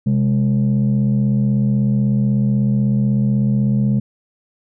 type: tone pair together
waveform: sine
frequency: 129.8 / 206 Hz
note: C3 / G#3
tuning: -13 / -14 cents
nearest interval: minor sixth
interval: 799 cents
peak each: -14 dBFS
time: 0.06-4 s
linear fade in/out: 10 ms
effects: tanh soft clip ceiling -10 dBFS